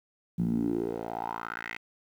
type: tone with band-pass filter sweep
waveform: 10% pulse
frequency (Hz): 57.1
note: A#1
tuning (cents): -35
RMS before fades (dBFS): -32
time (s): 0.38-1.78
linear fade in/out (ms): 10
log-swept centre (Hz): 170 to 2300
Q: 4.7
effects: 10-bit